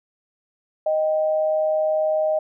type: tone pair together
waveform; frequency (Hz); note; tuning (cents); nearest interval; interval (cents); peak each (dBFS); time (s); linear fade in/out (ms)
sine; 622.3 / 784; D#5 / G5; 0 / 0; major third; 400; -18 / -29; 0.86-2.39; 5
effects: none

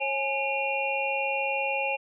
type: tone cluster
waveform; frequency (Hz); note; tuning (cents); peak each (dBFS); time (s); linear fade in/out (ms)
sine; 544 / 833 / 2414 / 2748; C#5 / G#5 / D7 / F7; -33 / +5 / +47 / -29; -31; 0-1.97; 20
effects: none

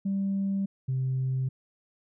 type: tone pair in turn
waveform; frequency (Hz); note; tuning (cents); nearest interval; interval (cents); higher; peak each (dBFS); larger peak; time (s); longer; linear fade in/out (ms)
sine; 196 / 130.81; G3 / C3; 0 / 0; perfect fifth; 700; first; -24 / -24; neither; 0.05-0.66 / 0.88-1.49; neither; 10
effects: tanh soft clip ceiling -22 dBFS

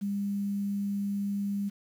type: tone with quantisation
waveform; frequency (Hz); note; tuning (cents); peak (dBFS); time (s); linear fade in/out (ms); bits
sine; 200.9; G3; +43; -28; 0.01-1.7; 20; 9
effects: none

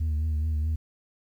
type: tone with vibrato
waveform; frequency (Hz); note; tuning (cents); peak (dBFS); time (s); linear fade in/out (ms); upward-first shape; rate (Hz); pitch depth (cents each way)
sine; 77.6; D#2; -4; -21; 0-0.76; 10; triangle; 4.7; 58
effects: tanh soft clip ceiling -23 dBFS + 10-bit

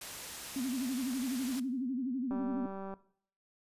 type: low-pass noise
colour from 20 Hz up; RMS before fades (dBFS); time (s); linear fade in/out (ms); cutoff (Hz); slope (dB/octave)
white; -45; 0.01-1.6; 5; 12000; 12
type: tone with vibrato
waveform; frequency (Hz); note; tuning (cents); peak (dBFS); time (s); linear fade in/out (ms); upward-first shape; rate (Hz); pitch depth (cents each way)
sine; 255.9; C4; -38; -32; 0.56-2.66; 2; sine; 12; 130
type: click train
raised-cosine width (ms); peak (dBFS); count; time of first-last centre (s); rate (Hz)
1; -30; 123; 2.31-2.939; 194
effects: noise-tail reverb RT60 0.6 s tail -18 dB re dry + resampled to 32000 Hz

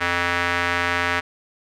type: tone with band-pass filter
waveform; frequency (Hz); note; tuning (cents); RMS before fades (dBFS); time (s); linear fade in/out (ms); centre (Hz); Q
square; 87.31; F2; 0; -22; 0-1.21; 20; 1800; 1.8
effects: none

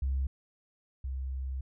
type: tone pair in turn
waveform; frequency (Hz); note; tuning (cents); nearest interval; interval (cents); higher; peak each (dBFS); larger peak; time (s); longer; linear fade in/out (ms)
sine; 67 / 65.89; C2 / C2; +42 / +13; unison; 29; first; -26 / -32; first; 0.02-0.27 / 1.04-1.61; second; 5
effects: tanh soft clip ceiling -24 dBFS

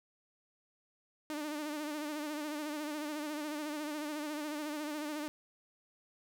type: tone with vibrato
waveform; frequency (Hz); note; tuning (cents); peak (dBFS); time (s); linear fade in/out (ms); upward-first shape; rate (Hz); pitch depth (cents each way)
sawtooth; 300; D4; +37; -33; 1.3-5.28; 0; sine; 14; 57
effects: none

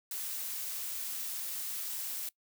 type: noise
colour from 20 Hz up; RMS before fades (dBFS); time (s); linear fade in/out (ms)
blue; -38; 0.11-2.29; 2
effects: noise-tail reverb RT60 0.1 s tail -22 dB re dry

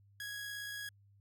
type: tone with amplitude modulation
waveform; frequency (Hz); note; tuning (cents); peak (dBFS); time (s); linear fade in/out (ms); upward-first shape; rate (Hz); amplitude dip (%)
sawtooth; 1661.2; G#6; 0; -36; 0.2-0.89; 2; sine; 57.7; 30
effects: added 100 Hz sine -62 dBFS peak until 1.2 s + AAC 64 kbps

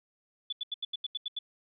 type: tone bursts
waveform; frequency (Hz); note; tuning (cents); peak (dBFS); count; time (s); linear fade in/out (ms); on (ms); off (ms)
sine; 3462; A7; -29; -31; 9; 0.5-1.39; 5; 26; 82
effects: none

